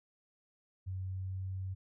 sine tone with pitch glide, 93.8 to 94.51 Hz, F#2 to F#2, +24 to +37 cents, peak -36 dBFS, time 0.86-1.75 s, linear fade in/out 20 ms, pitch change +13 cents, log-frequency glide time 1.01-1.44 s, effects none

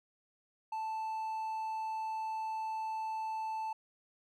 triangle tone, 880 Hz, A5, in tune, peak -33 dBFS, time 0.72-3.73 s, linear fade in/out 5 ms, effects none

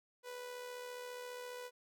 sawtooth tone with amplitude modulation, 493.9 Hz, B4, in tune, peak -39 dBFS, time 0.23-1.71 s, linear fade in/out 50 ms, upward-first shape sine, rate 74.7 Hz, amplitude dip 40%, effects none

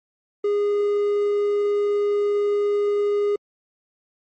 triangle tone, 410.5 Hz, G#4, 20 cents flat, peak -16 dBFS, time 0.44-3.36 s, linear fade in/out 5 ms, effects MP3 32 kbps

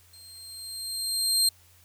25% pulse tone with level ramp, 4186 Hz, C8, in tune, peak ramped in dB -44 to -14 dBFS, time 0.13-1.49 s, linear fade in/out 5 ms, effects added 88 Hz sine -59 dBFS peak until 1.84 s + white hiss -59 dBFS RMS until 1.84 s

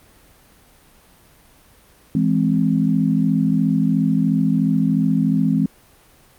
sine chord, E augmented, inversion none, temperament equal, 164.81 / 207.7 / 261.6 Hz, E3 / G#3 / B#3, 0 / 0 / 0 cents, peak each -19 dBFS, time 2.15-5.66 s, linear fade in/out 2 ms, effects pink hiss -51 dBFS RMS until 6.38 s + Opus 32 kbps

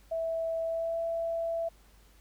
sine tone with pitch glide, 656 to 665.5 Hz, E5 to E5, -9 to +16 cents, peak -29 dBFS, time 0.11-1.69 s, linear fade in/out 10 ms, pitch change +25 cents, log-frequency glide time 0.62-0.99 s, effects added 50 Hz sine -57 dBFS peak until 2.2 s + pink hiss -63 dBFS RMS until 2.2 s

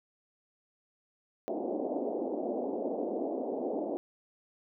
pink band-pass noise, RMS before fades -34 dBFS, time 1.48-3.97 s, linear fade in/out 0 ms, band 240 to 730 Hz, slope 48 dB/octave, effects none

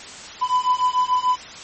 triangle beating tone pair, 999 / 1005.8 Hz, B5 / B5, +20 / +31 cents, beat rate 6.8 Hz, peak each -18 / -18 dBFS, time 0.41-1.37 s, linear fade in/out 20 ms, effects white hiss -37 dBFS RMS until 1.63 s + MP3 32 kbps

